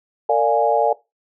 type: chord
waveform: sine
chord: Bb dominant seventh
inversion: none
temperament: equal with one note detuned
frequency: 456.8 / 587.3 / 698.5 / 830.6 Hz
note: Bb4 / D5 / F5 / Ab5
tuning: -35 / 0 / 0 / 0 cents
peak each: -19 / -19 / -20 / -19 dBFS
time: 0.29-0.93 s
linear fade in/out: 5 ms
effects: noise-tail reverb RT60 0.2 s tail -18 dB re dry